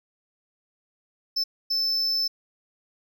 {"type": "tone bursts at uneven times", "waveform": "triangle", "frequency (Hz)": 5274, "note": "E8", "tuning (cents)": 0, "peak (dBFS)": -21, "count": 2, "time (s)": [[1.36, 1.44], [1.7, 2.28]], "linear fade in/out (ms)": 10, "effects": []}